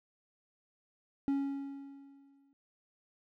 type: tone with exponential decay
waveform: triangle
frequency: 277.2 Hz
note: C#4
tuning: in tune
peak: -25 dBFS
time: 1.28-2.53 s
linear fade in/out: 0 ms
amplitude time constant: 270 ms
effects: none